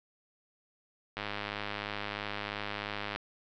click train, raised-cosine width 0.3 ms, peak -19 dBFS, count 206, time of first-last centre 1.17-3.16 s, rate 103 Hz, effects low-pass 5000 Hz 12 dB/octave

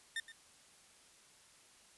30% pulse tone with echo, 1812 Hz, A#6, 50 cents flat, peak -34 dBFS, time 0.16-0.2 s, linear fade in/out 2 ms, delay 120 ms, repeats 1, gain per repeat -14 dB, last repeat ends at 0.32 s, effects white hiss -63 dBFS RMS until 1.97 s + resampled to 24000 Hz

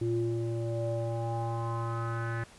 square tone with low-pass filter sweep, 115.6 Hz, A#2, 14 cents flat, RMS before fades -32 dBFS, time 0.01-2.44 s, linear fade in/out 5 ms, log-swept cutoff 320 to 1700 Hz, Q 5, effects pink hiss -55 dBFS RMS until 2.58 s + resampled to 24000 Hz

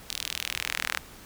sawtooth tone with high-pass filter sweep, 40.18 Hz, E1, 44 cents flat, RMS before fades -33 dBFS, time 0.09-0.99 s, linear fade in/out 10 ms, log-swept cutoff 3800 to 1600 Hz, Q 1.7, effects pink hiss -48 dBFS RMS until 1.25 s

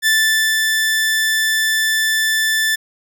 sawtooth tone with ADSR envelope, 1760 Hz, A6, in tune, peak -8 dBFS, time 0.02-2.76 s, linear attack 45 ms, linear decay 490 ms, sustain -3 dB, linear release 13 ms, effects none

